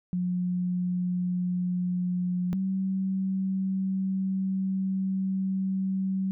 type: tone pair in turn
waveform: sine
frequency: 179.7 / 190.78 Hz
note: F3 / G3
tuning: +50 / -47 cents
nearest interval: minor second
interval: 103 cents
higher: second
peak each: -25 dBFS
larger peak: neither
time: 0.13-2.53 / 2.53-6.31 s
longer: second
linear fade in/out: 0 ms
effects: none